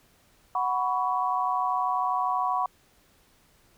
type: chord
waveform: sine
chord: F# suspended fourth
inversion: none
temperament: equal with one note detuned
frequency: 740 / 987.8 / 1120.3 Hz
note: F#5 / B5 / C#6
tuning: 0 / 0 / +18 cents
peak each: -28 dBFS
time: 0.55-2.66 s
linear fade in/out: 2 ms
effects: pink hiss -62 dBFS RMS until 3.77 s